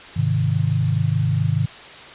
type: chord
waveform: sine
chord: Ab major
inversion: none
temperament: equal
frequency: 103.83 / 130.81 / 155.56 Hz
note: Ab2 / C3 / Eb3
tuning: 0 / 0 / 0 cents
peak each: -21 dBFS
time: 0.16-1.66 s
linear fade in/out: 10 ms
effects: white hiss -39 dBFS RMS until 2.14 s + resampled to 8000 Hz